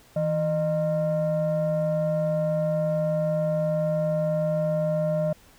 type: tone pair together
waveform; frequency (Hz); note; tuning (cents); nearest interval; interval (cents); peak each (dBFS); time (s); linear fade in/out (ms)
sine; 161.83 / 611; E3 / D#5; -32 / -32; octave + major seventh; 2300; -24 / -22; 0.16-5.33; 5
effects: tanh soft clip ceiling -18 dBFS + pink hiss -55 dBFS RMS until 5.58 s